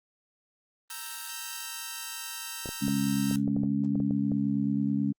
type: chord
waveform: 5% pulse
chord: E diminished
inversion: second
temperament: equal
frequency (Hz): 932.3 / 1318.5 / 1568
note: Bb5 / E6 / G6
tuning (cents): 0 / 0 / 0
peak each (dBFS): -29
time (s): 0.9-3.36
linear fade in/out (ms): 2
type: clicks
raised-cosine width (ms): 2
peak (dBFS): -23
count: 11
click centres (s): 2.658 / 2.69 / 2.881 / 3.312 / 3.478 / 3.565 / 3.635 / 3.955 / 4.002 / 4.109 / 4.318
type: harmonic tone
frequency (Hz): 69.3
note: C#2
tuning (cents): 0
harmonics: 2 / 3 / 4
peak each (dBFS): -33 / -27 / -29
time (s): 2.81-5.13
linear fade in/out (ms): 20
effects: Opus 32 kbps